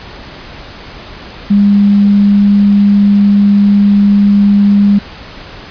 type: tone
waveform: sine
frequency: 202.4 Hz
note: G#3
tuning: 44 cents flat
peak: -4 dBFS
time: 1.5-4.99 s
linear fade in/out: 10 ms
effects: pink hiss -30 dBFS RMS until 5.7 s + resampled to 11025 Hz